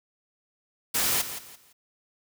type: noise with echo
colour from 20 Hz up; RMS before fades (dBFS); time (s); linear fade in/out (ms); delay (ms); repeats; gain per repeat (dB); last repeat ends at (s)
white; -25; 0.94-1.22; 10; 170; 3; -11; 1.73
effects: none